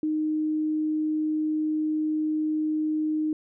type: tone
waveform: sine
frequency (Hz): 308.9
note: D#4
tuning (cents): -12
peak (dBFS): -23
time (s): 0.03-3.33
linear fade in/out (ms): 2
effects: none